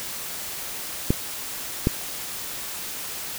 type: clicks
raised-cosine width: 3 ms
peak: -5 dBFS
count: 2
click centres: 1.105 / 1.871 s
effects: white hiss -33 dBFS RMS until 3.38 s